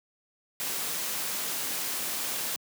white noise, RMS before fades -32 dBFS, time 0.6-2.56 s, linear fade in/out 0 ms, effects high-pass 150 Hz 12 dB/octave

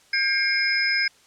sine tone cluster, 1604 / 2147 / 2347 / 5090 Hz, G6 / C7 / D7 / D#8, +39 / +44 / -2 / +39 cents, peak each -24 / -24 / -32 / -24 dBFS, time 0.13-1.08 s, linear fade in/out 5 ms, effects white hiss -56 dBFS RMS until 1.26 s + low-pass 8000 Hz 12 dB/octave

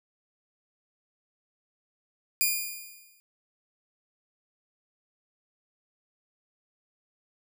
5% pulse tone with exponential decay, 2428 Hz, D#7, 43 cents flat, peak -11 dBFS, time 2.41-3.2 s, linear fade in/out 0 ms, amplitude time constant 170 ms, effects none

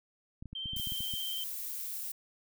clicks, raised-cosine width 5 ms, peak -31 dBFS, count 11, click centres 0.425 / 0.457 / 0.53 / 0.658 / 0.734 / 0.767 / 0.798 / 0.872 / 0.921 / 1.006 / 1.138 s
sine tone with vibrato, 3128 Hz, G7, 4 cents flat, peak -36 dBFS, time 0.55-1.44 s, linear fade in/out 5 ms, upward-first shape sine, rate 17 Hz, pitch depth 21 cents each way
violet noise, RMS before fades -39 dBFS, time 0.76-2.12 s, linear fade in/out 5 ms
effects none

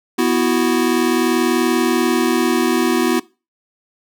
square chord, B suspended fourth, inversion none, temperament equal, 246.9 / 329.6 / 370 Hz, B3 / E4 / F#4, 0 / 0 / 0 cents, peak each -19 dBFS, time 0.18-3.2 s, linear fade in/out 10 ms, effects noise-tail reverb RT60 0.3 s tail -21 dB re dry

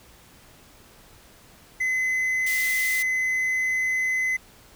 triangle tone, 2035 Hz, C7, 49 cents flat, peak -20 dBFS, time 1.8-4.37 s, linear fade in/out 10 ms
white high-pass noise, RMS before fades -32 dBFS, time 2.46-3.03 s, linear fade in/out 10 ms, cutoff 2400 Hz, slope 12 dB/octave
effects pink hiss -52 dBFS RMS until 4.75 s

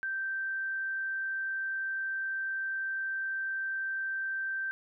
sine tone, 1563 Hz, G6, 6 cents flat, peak -31 dBFS, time 0.03-4.71 s, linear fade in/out 0 ms, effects none

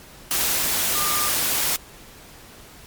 sine tone in noise, 1200 Hz, D6, 37 cents sharp, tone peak -26 dBFS, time 0.95-1.29 s, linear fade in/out 0 ms, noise white, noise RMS -22 dBFS, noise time 0.31-1.76 s, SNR -7 dB, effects pink hiss -45 dBFS RMS until 2.86 s + MP3 96 kbps

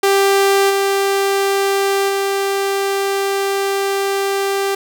sawtooth tone with level steps, 394 Hz, G4, 9 cents sharp, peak -7 / -10 / -12 dBFS, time 0.03-4.75 s, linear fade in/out 5 ms, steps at 0.69 / 2.08 s, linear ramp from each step 20 ms, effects none

